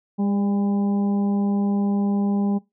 harmonic tone with a mistuned harmonic, 201.5 Hz, G3, 48 cents sharp, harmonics 1 / 2 / 3 / 4 / 5, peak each -19 / -32 / -39 / -35 / -44 dBFS, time 0.18-2.59 s, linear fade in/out 20 ms, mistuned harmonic 3, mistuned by -34 cents, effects noise-tail reverb RT60 0.2 s tail -21 dB re dry

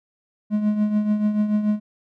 triangle tone with tremolo, 210.6 Hz, G#3, 24 cents sharp, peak -13 dBFS, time 0.5-1.8 s, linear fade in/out 50 ms, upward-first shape triangle, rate 6.9 Hz, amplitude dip 65%, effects none

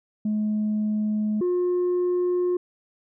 sine tone pair in turn, 212.7 / 357.7 Hz, G#3 / F4, +42 / +41 cents, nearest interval major sixth, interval 899 cents, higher second, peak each -20 / -18 dBFS, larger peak second, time 0.25-1.41 / 1.41-2.57 s, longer neither, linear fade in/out 5 ms, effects tanh soft clip ceiling -19 dBFS

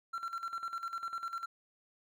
triangle tone with tremolo, 1359 Hz, F6, 48 cents flat, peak -33 dBFS, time 0.13-1.46 s, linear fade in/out 10 ms, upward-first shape square, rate 10 Hz, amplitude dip 70%, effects none

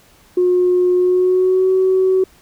sine tone with pitch glide, 360.5 to 376 Hz, F#4 to F#4, -45 to +28 cents, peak -10 dBFS, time 0.37-2.24 s, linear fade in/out 5 ms, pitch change +73 cents, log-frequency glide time 0.96-1.7 s, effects tanh soft clip ceiling -6 dBFS + pink hiss -50 dBFS RMS until 2.41 s

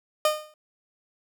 30% pulse tone with exponential decay, 611 Hz, D#5, 32 cents flat, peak -14 dBFS, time 0.25-0.54 s, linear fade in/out 2 ms, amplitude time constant 62 ms, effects none

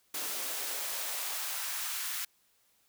white noise with high-pass filter sweep, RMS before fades -36 dBFS, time 0.14-2.25 s, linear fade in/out 5 ms, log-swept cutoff 310 to 1500 Hz, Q 1.1, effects white hiss -70 dBFS RMS until 2.88 s

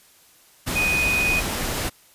sine tone in noise, 2489 Hz, D#7, in tune, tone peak -19 dBFS, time 0.75-1.41 s, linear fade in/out 20 ms, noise pink, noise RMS -26 dBFS, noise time 0.66-1.9 s, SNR +4 dB, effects white hiss -54 dBFS RMS until 2.14 s + resampled to 32000 Hz

